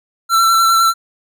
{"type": "tone with vibrato", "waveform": "square", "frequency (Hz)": 1346, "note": "E6", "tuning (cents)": 36, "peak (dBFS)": -10, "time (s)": [0.29, 0.94], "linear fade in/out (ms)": 50, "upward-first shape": "square", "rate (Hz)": 9.8, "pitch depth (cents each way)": 15, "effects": []}